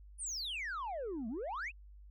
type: exponential two-way sweep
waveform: sine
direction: down then up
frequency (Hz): 9960 to 210 to 2812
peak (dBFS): -35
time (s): 0.18-1.72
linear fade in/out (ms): 50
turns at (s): 1.28
effects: tanh soft clip ceiling -36 dBFS + added 50 Hz sine -52 dBFS peak until 2.1 s